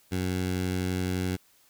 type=tone with notch filter; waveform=15% pulse; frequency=91.8 Hz; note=F#2; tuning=13 cents flat; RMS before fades=-29 dBFS; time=0.11-1.37 s; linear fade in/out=20 ms; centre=980 Hz; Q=1.9; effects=white hiss -62 dBFS RMS until 1.69 s